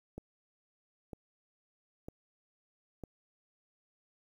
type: click train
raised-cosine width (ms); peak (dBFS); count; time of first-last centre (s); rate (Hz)
2; -29; 4; 0.18-3.037; 1.05
effects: 10-bit